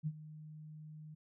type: tone with ADSR envelope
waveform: sine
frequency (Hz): 153.9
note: D#3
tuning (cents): -19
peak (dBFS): -32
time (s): 0.03-1.15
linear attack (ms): 37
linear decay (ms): 51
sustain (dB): -16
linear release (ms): 12
effects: none